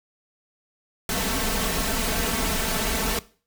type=noise with comb filter; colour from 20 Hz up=pink; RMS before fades=-25 dBFS; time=1.09-3.19 s; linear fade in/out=2 ms; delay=4.5 ms; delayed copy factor=+1; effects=noise-tail reverb RT60 0.4 s tail -19 dB re dry